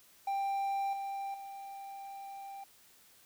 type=tone with level steps; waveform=triangle; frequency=789 Hz; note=G5; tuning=11 cents sharp; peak=-29 / -34 / -41 dBFS; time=0.27-2.64 s; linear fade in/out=5 ms; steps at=0.93 / 1.34 s; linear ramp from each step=2 ms; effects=white hiss -62 dBFS RMS until 3.25 s